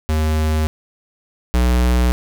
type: tone pair in turn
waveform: square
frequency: 77.9 / 61.24 Hz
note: D#2 / B1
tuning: +3 / -14 cents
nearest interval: major third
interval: 417 cents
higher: first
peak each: -16 / -13 dBFS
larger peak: second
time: 0.09-0.67 / 1.54-2.12 s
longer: neither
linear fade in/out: 0 ms
effects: 7-bit